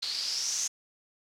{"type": "noise with low-pass filter sweep", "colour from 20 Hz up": "blue", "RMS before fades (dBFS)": -32, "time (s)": [0.02, 0.68], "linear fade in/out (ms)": 10, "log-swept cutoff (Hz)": [4200, 6500], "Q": 7.3, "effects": []}